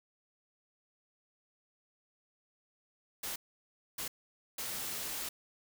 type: noise bursts at uneven times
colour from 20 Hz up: white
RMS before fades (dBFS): -39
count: 3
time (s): 3.23-3.36 / 3.98-4.08 / 4.58-5.29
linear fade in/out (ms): 5
effects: none